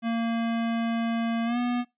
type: tone with pitch glide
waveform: square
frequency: 230 to 243.7 Hz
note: A#3 to B3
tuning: -23 to -23 cents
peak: -25 dBFS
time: 0.02-1.85 s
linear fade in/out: 50 ms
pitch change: +100 cents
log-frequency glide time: 1.45-1.58 s
effects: noise-tail reverb RT60 0.2 s tail -22 dB re dry + resampled to 8000 Hz